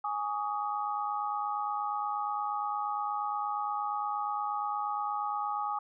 sine chord, Ab suspended fourth, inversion none, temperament equal with one note detuned, 830.6 / 1136 / 1244.5 Hz, Ab5 / Db6 / Eb6, 0 / +42 / 0 cents, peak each -33 / -37 / -35 dBFS, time 0.04-5.79 s, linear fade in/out 5 ms, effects none

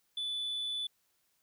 sine tone, 3479 Hz, A7, 20 cents flat, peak -31 dBFS, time 0.17-0.87 s, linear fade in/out 5 ms, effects tanh soft clip ceiling -32 dBFS + white hiss -75 dBFS RMS until 1.42 s

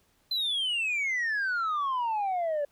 sine exponential sweep, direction down, 4101 to 566 Hz, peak -24 dBFS, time 0.31-2.65 s, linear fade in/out 5 ms, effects tanh soft clip ceiling -25 dBFS + pink hiss -68 dBFS RMS until 2.71 s

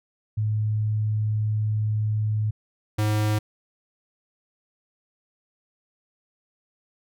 sine / square tone pair in turn, 107.3 / 106.44 Hz, A2 / G#2, -43 / +43 cents, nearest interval unison, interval 14 cents, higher first, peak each -21 dBFS, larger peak neither, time 0.37-2.51 / 2.98-3.39 s, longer first, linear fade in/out 10 ms, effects none

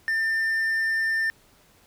triangle tone, 1795 Hz, A6, 34 cents sharp, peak -20 dBFS, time 0.08-1.3 s, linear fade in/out 0 ms, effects pink hiss -58 dBFS RMS until 1.86 s

